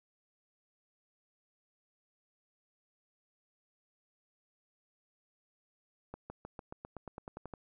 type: accelerating click train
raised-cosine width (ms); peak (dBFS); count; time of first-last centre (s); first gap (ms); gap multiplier
1; -29; 13; 6.14-7.538; 160; 0.94
effects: none